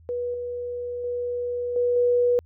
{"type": "tone with level steps", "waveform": "sine", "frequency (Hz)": 487, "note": "B4", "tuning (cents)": -24, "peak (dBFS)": [-25, -28, -25, -19, -17], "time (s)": [0.09, 2.39], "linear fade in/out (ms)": 0, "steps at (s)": [0.34, 1.04, 1.76, 1.96], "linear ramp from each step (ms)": 2, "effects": ["added 82 Hz sine -49 dBFS peak until 2.45 s"]}